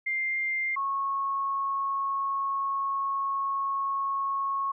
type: tone pair in turn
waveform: sine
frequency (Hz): 2101 / 1097.6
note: C7 / C#6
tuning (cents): +7 / -17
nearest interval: major seventh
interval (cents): 1124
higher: first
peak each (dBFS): -26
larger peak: neither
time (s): 0.06-0.76 / 0.76-4.72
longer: second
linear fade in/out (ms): 10
effects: none